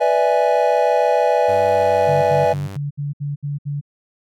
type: chord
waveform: triangle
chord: E dominant seventh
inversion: second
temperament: equal with one note detuned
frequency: 493.9 / 587.3 / 653.9 / 830.6 Hz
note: B4 / D5 / E5 / G#5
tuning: 0 / 0 / -14 / 0 cents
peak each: -17 dBFS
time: 0-2.54 s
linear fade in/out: 20 ms
type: tone with vibrato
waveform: sawtooth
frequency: 96.8 Hz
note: G2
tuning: 21 cents flat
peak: -26 dBFS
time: 1.48-2.77 s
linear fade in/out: 10 ms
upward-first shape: square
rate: 1.7 Hz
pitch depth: 19 cents each way
type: tone bursts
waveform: sine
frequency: 143.9 Hz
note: D3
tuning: 35 cents flat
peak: -21 dBFS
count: 8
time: 2.07-3.812 s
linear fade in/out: 20 ms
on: 160 ms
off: 66 ms
effects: none